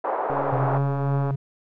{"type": "band-pass noise", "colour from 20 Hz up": "pink", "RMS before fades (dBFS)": -26, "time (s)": [0.04, 0.78], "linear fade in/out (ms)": 5, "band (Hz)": [480, 1100], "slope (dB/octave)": 24}
{"type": "click train", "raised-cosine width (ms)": 1, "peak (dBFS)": -16, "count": 142, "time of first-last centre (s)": [0.3, 1.307], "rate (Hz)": 140}
{"type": "tone with pitch glide", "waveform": "triangle", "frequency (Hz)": [131.5, 137.16], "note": ["C3", "C#3"], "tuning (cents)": [9, -18], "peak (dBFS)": -20, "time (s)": [0.52, 1.36], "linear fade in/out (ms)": 10, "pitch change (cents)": 73, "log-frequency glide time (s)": [0.64, 0.81]}
{"effects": []}